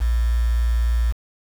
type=tone with quantisation; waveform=sine; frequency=58.2 Hz; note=A#1; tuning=2 cents flat; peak=-16 dBFS; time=0-1.13 s; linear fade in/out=20 ms; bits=6; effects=none